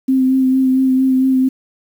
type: tone with vibrato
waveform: sine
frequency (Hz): 261.6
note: C4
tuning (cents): 0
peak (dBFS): -10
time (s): 0.08-1.49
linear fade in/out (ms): 10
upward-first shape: sine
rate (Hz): 4.4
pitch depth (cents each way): 19
effects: 7-bit